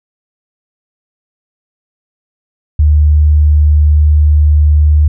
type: tone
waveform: sine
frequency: 75.1 Hz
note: D2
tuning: 39 cents sharp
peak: -4 dBFS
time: 2.79-5.08 s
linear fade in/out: 5 ms
effects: none